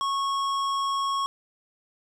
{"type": "tone with hard clipping", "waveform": "sine", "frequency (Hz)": 1100, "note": "C#6", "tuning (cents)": -14, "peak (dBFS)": -26, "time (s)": [0.01, 1.26], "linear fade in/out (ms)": 0, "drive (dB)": 12, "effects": []}